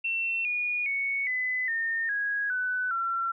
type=tone with pitch steps; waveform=sine; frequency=2701 / 2448 / 2219 / 2012 / 1823.6 / 1653.1 / 1498.5 / 1358.3 Hz; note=E7 / D#7 / C#7 / B6 / A#6 / G#6 / F#6 / F6; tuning=+42 / -29 / +1 / +32 / -39 / -8 / +22 / -49 cents; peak=-26 dBFS; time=0.04-3.32 s; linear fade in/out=10 ms; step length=410 ms; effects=none